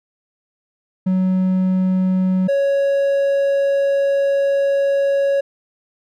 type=tone pair in turn; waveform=triangle; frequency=186.2 / 555.7 Hz; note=F#3 / C#5; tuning=+11 / +4 cents; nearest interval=octave + perfect fifth; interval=1893 cents; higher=second; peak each=-12 dBFS; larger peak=neither; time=1.06-2.48 / 2.48-5.41 s; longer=second; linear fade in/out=10 ms; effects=none